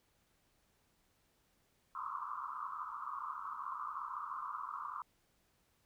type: band-pass noise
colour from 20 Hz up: pink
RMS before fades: -43 dBFS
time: 1.95-5.02 s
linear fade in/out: 2 ms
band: 1000 to 1300 Hz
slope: 96 dB/octave
effects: pink hiss -75 dBFS RMS until 5.85 s